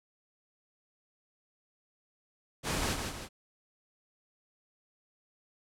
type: noise with echo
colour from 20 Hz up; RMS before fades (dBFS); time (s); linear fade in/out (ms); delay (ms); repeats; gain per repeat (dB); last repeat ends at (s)
pink; -32; 2.63-2.97; 50; 160; 2; -5; 3.29
effects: low-pass 10000 Hz 12 dB/octave